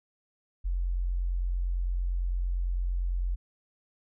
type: tone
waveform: sine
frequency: 44.43 Hz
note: F1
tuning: 31 cents sharp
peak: -26 dBFS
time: 0.64-3.36 s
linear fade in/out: 20 ms
effects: none